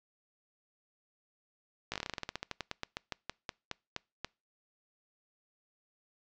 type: slowing click train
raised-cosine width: 0.2 ms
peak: -18 dBFS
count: 25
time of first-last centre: 1.92-4.246 s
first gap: 17 ms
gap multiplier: 1.13
effects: noise-tail reverb RT60 0.3 s tail -26 dB re dry + low-pass 6000 Hz 12 dB/octave